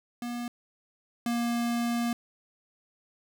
square tone pair in turn, 240 / 236.4 Hz, B3 / A#3, -49 / +24 cents, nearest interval unison, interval 27 cents, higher first, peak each -33 / -27 dBFS, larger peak second, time 0.22-0.48 / 1.26-2.13 s, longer second, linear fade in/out 2 ms, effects none

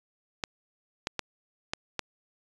clicks, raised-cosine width 0.2 ms, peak -12 dBFS, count 5, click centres 0.438 / 1.071 / 1.193 / 1.735 / 1.993 s, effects resampled to 22050 Hz

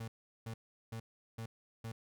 35% pulse tone bursts, 113 Hz, A2, 47 cents sharp, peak -39 dBFS, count 5, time 0-1.92 s, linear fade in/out 5 ms, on 80 ms, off 380 ms, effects none

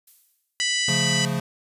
violet noise with exponential decay, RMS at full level -46 dBFS, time 0.07-0.72 s, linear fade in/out 5 ms, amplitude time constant 140 ms
harmonic tone, 987.8 Hz, B5, in tune, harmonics 2 / 3 / 4 / 5 / 6 / 7 / 8 / 9, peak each -26 / -26 / -32 / -29 / -32 / -32 / -34 / -37 dBFS, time 0.6-1.25 s, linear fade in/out 0 ms
square chord, Db augmented, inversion none, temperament equal, 138.59 / 174.61 / 220 Hz, Db3 / F3 / A3, 0 / 0 / 0 cents, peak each -27 / -28 / -31 dBFS, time 0.88-1.4 s, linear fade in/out 5 ms
effects resampled to 32000 Hz

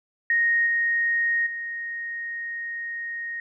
sine tone with level steps, 1864.7 Hz, A#6, in tune, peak -18 / -20 / -29 dBFS, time 0.3-3.4 s, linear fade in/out 2 ms, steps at 0.66 / 1.46 s, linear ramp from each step 10 ms, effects none

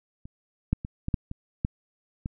clicks, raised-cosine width 5 ms, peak -29 / -10 / -21 / -16 / -10 / -22 / -12 / -19 dBFS, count 8, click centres 0.255 / 0.73 / 0.849 / 1.084 / 1.142 / 1.314 / 1.649 / 2.259 s, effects none

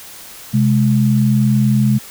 sine tone pair together, 130 / 210.1 Hz, C3 / G#3, -11 / +20 cents, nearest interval minor sixth, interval 831 cents, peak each -13 dBFS, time 0.53-1.99 s, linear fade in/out 20 ms, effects white hiss -36 dBFS RMS until 2.1 s

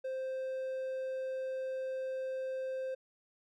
triangle tone, 523.3 Hz, C5, in tune, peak -33 dBFS, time 0.04-2.95 s, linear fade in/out 10 ms, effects none

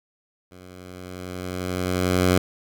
10% pulse tone with level ramp, 91.2 Hz, F#2, 24 cents flat, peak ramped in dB -36 to -7 dBFS, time 0.51-2.38 s, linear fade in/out 5 ms, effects none

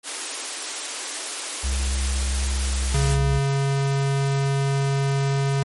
white high-pass noise, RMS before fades -29 dBFS, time 0.03-3.18 s, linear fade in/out 50 ms, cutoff 260 Hz, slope 96 dB/octave
triangle tone with pitch glide, 66.3 to 65.09 Hz, C2 to C2, +23 to -8 cents, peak -19 dBFS, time 1.63-3.4 s, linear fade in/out 20 ms, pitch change -31 cents, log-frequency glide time 2.68-2.9 s
square tone, 138 Hz, C#3, 7 cents flat, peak -20 dBFS, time 2.94-5.63 s, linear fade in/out 5 ms
effects MP3 48 kbps

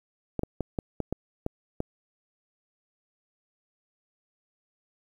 clicks, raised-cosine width 2 ms, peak -15 dBFS, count 8, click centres 0.393 / 0.434 / 0.607 / 0.788 / 1.003 / 1.126 / 1.464 / 1.804 s, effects 9-bit

